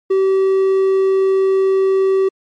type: tone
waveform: triangle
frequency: 384.2 Hz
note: G4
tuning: 35 cents flat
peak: -9 dBFS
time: 0.1-2.29 s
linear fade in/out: 10 ms
effects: MP3 48 kbps